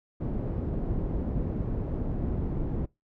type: low-pass noise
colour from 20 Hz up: pink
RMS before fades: -30 dBFS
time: 0.2-2.86 s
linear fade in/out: 10 ms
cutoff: 350 Hz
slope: 12 dB/octave
effects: noise-tail reverb RT60 0.2 s tail -22 dB re dry